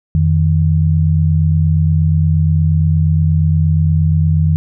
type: tone pair together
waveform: sine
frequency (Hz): 87.6 / 156.09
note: F2 / D#3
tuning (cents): +6 / +6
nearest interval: minor seventh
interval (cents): 1000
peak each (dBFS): -12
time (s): 0.15-4.56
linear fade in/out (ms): 0
effects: none